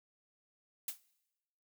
blue noise with exponential decay, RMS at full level -34 dBFS, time 0.88-1 s, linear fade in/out 2 ms, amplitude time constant 25 ms, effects noise-tail reverb RT60 1.0 s tail -22 dB re dry

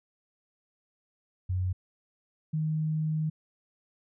sine tone pair in turn, 91.9 / 155.94 Hz, F#2 / D#3, -11 / +4 cents, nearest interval major sixth, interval 915 cents, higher second, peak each -26 dBFS, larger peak neither, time 1.49-1.73 / 2.53-3.3 s, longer second, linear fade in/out 10 ms, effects none

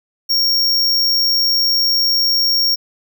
square tone, 5540 Hz, F8, 15 cents flat, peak -13 dBFS, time 0.29-2.76 s, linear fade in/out 20 ms, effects none

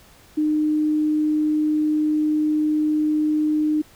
sine tone, 305.1 Hz, D#4, 34 cents flat, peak -17 dBFS, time 0.37-3.82 s, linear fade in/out 10 ms, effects pink hiss -51 dBFS RMS until 3.95 s

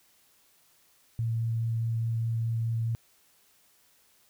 sine tone with vibrato, 114.4 Hz, A#2, 32 cents flat, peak -26 dBFS, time 1.19-2.95 s, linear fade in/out 0 ms, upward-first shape sine, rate 4.8 Hz, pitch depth 8 cents each way, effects white hiss -64 dBFS RMS until 4.29 s

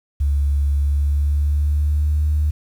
sine tone with pitch glide, 71.1 to 75.33 Hz, C#2 to D2, +45 to +45 cents, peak -14 dBFS, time 0.2-2.51 s, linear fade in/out 10 ms, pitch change +100 cents, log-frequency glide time 0.76-2.29 s, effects tanh soft clip ceiling -10 dBFS + 8-bit

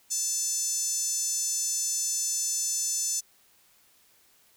5% pulse tone with high-pass filter, 880 Hz, A5, in tune, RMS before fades -29 dBFS, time 0.1-3.21 s, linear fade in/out 20 ms, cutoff 6400 Hz, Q 4.4, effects white hiss -62 dBFS RMS until 4.56 s

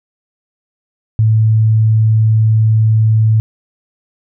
sine tone, 110 Hz, A2, in tune, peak -7 dBFS, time 1.19-3.4 s, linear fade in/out 0 ms, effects none

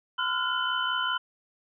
sine tone cluster, 1017 / 1379 / 1444 / 3035 Hz, C6 / F6 / F#6 / F#7, -50 / -22 / -43 / +43 cents, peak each -31 dBFS, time 0.18-1.18 s, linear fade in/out 10 ms, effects none

